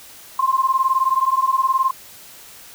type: beating tone pair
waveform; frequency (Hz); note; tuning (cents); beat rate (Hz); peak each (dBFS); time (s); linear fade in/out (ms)
sine; 1046.5 / 1065.5; C6 / C6; 0 / +31; 19; -18; 0.39-1.91; 5
effects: white hiss -42 dBFS RMS until 2.74 s